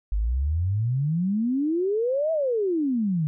sine exponential two-way sweep, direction up then down, 48.52 to 659.3 to 147.1 Hz, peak -21 dBFS, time 0.12-3.27 s, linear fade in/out 0 ms, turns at 2.32 s, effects none

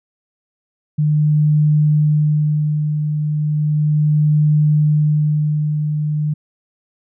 sine tone with tremolo, 150.9 Hz, D3, 47 cents sharp, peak -10 dBFS, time 0.98-6.34 s, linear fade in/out 10 ms, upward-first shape sine, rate 0.35 Hz, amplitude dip 50%, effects none

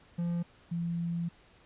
triangle / sine tone pair in turn, 172 / 170.02 Hz, F3 / F3, -26 / -46 cents, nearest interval unison, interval 20 cents, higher first, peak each -27 / -30 dBFS, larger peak first, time 0.18-0.43 / 0.71-1.29 s, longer second, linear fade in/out 10 ms, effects pink hiss -60 dBFS RMS until 1.65 s + resampled to 8000 Hz

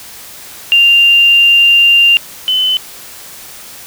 sine tone pair in turn, 2790 / 3031 Hz, F7 / F#7, -2 / +41 cents, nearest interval minor second, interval 143 cents, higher second, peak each -4 / -9 dBFS, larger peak first, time 0.72-2.17 / 2.48-2.77 s, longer first, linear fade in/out 0 ms, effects white hiss -32 dBFS RMS until 3.86 s

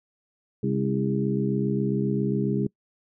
harmonic tone with a mistuned harmonic, 67.4 Hz, C#2, 48 cents flat, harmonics 2 / 3 / 4 / 5 / 6, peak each -27 / -26 / -33 / -31 / -30 dBFS, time 0.63-2.67 s, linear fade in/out 5 ms, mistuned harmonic 5, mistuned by -49 cents, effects noise-tail reverb RT60 0.1 s tail -24 dB re dry

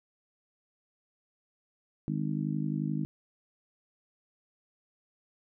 harmonic tone, 51.4 Hz, G#1, 17 cents flat, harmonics 3 / 4 / 5 / 6, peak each -32 / -34 / -36 / -38 dBFS, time 2.08-3.05 s, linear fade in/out 0 ms, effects none

